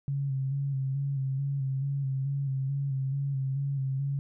sine tone with vibrato, 136.7 Hz, C#3, 24 cents flat, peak -27 dBFS, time 0.08-4.19 s, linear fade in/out 0 ms, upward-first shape square, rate 2.3 Hz, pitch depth 35 cents each way, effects none

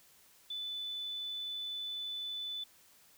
sine tone, 3496 Hz, A7, 12 cents flat, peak -37 dBFS, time 0.5-2.64 s, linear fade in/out 5 ms, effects white hiss -63 dBFS RMS until 3.17 s

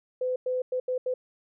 sine tone bursts at uneven times, 507 Hz, B4, 45 cents sharp, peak -25 dBFS, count 5, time 0.21-0.36 / 0.46-0.62 / 0.72-0.8 / 0.88-0.98 / 1.06-1.14 s, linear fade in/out 5 ms, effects none

